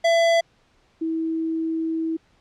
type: tone pair in turn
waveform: square / sine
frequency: 670 / 324 Hz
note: E5 / E4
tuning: +28 / -30 cents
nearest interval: octave + minor second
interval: 1258 cents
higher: first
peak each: -16 / -22 dBFS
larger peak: first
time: 0.04-0.41 / 1.01-2.17 s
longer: second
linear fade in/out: 10 ms
effects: pink hiss -61 dBFS RMS until 2.4 s + low-pass 5000 Hz 12 dB/octave